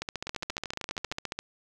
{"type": "two click trains", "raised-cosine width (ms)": 0.2, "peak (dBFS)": [-18, -15], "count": [12, 21], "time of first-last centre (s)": [[0.27, 1.123], [0.02, 1.39]], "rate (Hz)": [12.9, 14.6], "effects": []}